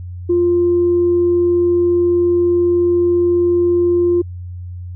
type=tone; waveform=sine; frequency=349.2 Hz; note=F4; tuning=in tune; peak=-10 dBFS; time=0.29-4.22 s; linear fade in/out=10 ms; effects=tanh soft clip ceiling -6 dBFS + added 89 Hz sine -26 dBFS peak until 4.95 s